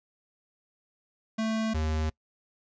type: tone pair in turn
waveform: square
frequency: 221.1 / 78.17 Hz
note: A3 / D#2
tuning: +9 / +9 cents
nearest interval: octave + tritone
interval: 1800 cents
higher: first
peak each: -27 dBFS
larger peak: neither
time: 1.38-1.74 / 1.74-2.1 s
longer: neither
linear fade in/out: 10 ms
effects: noise-tail reverb RT60 0.1 s tail -24 dB re dry + resampled to 16000 Hz